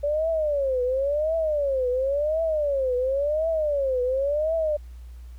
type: tone with vibrato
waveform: sine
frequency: 570 Hz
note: C#5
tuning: 48 cents sharp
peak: -21 dBFS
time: 0.03-4.77 s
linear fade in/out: 10 ms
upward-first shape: triangle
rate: 0.94 Hz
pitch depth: 260 cents each way
effects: added 60 Hz sine -38 dBFS peak until 5.38 s + pink hiss -61 dBFS RMS until 5.38 s